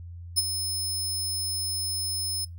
20% pulse tone with ADSR envelope, 5200 Hz, E8, 24 cents flat, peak -13 dBFS, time 0.36-2.45 s, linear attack 24 ms, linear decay 28 ms, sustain -10 dB, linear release 7 ms, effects noise-tail reverb RT60 0.2 s tail -23 dB re dry + added 86 Hz sine -38 dBFS peak until 2.58 s

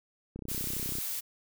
click train, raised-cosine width 3 ms, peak -27 dBFS, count 21, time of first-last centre 0.36-0.985 s, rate 32 Hz
blue noise, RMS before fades -35 dBFS, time 0.48-1.21 s, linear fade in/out 20 ms
effects none

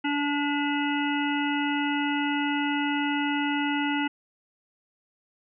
harmonic tone with a mistuned harmonic, 289.2 Hz, D4, 27 cents flat, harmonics 1 / 3 / 5 / 7 / 9 / 10, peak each -26 / -31 / -33 / -34 / -36 / -36 dBFS, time 0.04-4.08 s, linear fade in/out 10 ms, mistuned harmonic 7, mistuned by -17 cents, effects none

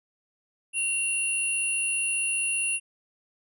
sine tone pair together, 2749 / 9796 Hz, F7 / D#9, -28 / -28 cents, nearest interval octave + minor seventh, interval 2200 cents, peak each -26 dBFS, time 0.73-2.8 s, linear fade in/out 50 ms, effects tanh soft clip ceiling -19 dBFS

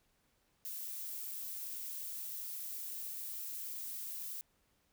violet noise, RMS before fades -43 dBFS, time 0.65-4.41 s, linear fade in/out 0 ms, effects pink hiss -75 dBFS RMS until 4.92 s

